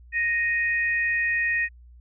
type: tone pair together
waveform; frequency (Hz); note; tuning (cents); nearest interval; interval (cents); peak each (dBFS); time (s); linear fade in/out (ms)
sine; 1864.7 / 2487; A#6 / D#7; 0 / -1; perfect fourth; 499; -22 / -28; 0.12-1.69; 50
effects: added 60 Hz sine -46 dBFS peak until 2 s